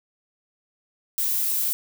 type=noise; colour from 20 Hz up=violet; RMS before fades=-24 dBFS; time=1.18-1.73 s; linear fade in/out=0 ms; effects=none